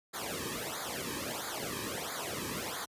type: noise with flanger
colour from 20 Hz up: pink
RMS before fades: -38 dBFS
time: 0.13-2.86 s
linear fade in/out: 20 ms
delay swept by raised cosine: 0.35 to 1.45 ms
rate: 1.5 Hz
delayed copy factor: -1
effects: high-pass 60 Hz 12 dB/octave + resampled to 32000 Hz